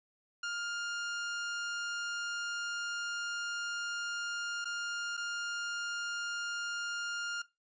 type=tone with dropouts; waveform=sawtooth; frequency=1407 Hz; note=F6; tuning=12 cents sharp; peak=-31 dBFS; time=0.43-7.42 s; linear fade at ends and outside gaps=5 ms; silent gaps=4.645-4.654 / 5.169-5.175 s; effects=noise-tail reverb RT60 0.2 s tail -17 dB re dry + resampled to 16000 Hz